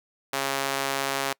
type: tone with high-pass filter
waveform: sawtooth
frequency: 137.1 Hz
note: C#3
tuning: 19 cents flat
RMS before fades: -28 dBFS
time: 0.33-1.33 s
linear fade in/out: 5 ms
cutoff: 620 Hz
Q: 0.62
effects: noise-tail reverb RT60 0.1 s tail -26 dB re dry